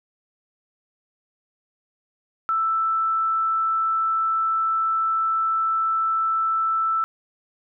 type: tone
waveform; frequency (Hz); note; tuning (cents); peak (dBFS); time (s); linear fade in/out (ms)
sine; 1323; E6; +6; -19; 2.49-7.04; 0
effects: none